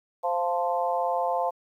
harmonic tone with a mistuned harmonic, 174 Hz, F3, 6 cents flat, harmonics 3 / 4 / 5 / 6, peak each -29 / -27 / -29 / -33 dBFS, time 0.23-1.51 s, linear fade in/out 20 ms, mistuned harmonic 5, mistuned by +17 cents, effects 10-bit

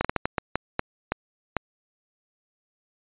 slowing click train, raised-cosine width 0.5 ms, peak -8 dBFS, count 10, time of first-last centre 0.01-1.567 s, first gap 36 ms, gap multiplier 1.37, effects resampled to 8000 Hz

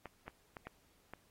clicks, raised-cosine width 0.5 ms, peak -30 dBFS, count 5, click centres 0.057 / 0.28 / 0.568 / 0.67 / 1.136 s, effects pink hiss -71 dBFS RMS until 1.3 s + AAC 48 kbps

